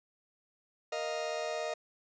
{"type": "chord", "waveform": "40% pulse", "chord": "Bb suspended fourth", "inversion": "none", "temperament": "just", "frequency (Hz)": [466.2, 621.6, 699.2], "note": ["Bb4", "Eb5", "F5"], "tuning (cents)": [0, -2, 2], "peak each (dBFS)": [-39, -35, -39], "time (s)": [0.92, 1.74], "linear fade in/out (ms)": 5, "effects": ["resampled to 16000 Hz"]}